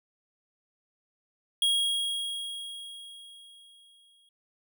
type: tone with exponential decay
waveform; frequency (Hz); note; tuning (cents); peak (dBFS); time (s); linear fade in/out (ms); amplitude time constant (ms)
square; 3288; G#7; -18; -22; 1.62-4.29; 2; 580
effects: none